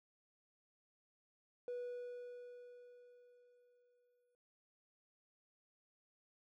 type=tone with exponential decay; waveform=triangle; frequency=489.2 Hz; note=B4; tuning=16 cents flat; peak=-37 dBFS; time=1.68-4.35 s; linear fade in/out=1 ms; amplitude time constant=580 ms; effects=tanh soft clip ceiling -36 dBFS